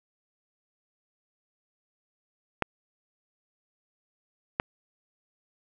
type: clicks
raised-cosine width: 0.5 ms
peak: -9 dBFS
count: 2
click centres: 2.623 / 4.599 s
effects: none